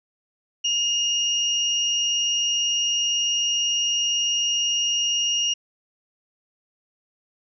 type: tone pair together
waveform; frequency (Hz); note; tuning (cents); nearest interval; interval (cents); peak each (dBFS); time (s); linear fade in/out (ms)
sine; 2847 / 5694; F7 / F8; +33 / +33; octave; 1200; -21 / -26; 0.64-5.54; 10
effects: none